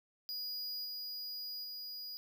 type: tone with level steps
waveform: square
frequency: 4900 Hz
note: D#8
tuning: 27 cents flat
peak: -39 / -41 / -43 dBFS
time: 0.29-2.17 s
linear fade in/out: 0 ms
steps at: 0.84 / 1.63 s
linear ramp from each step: 20 ms
effects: none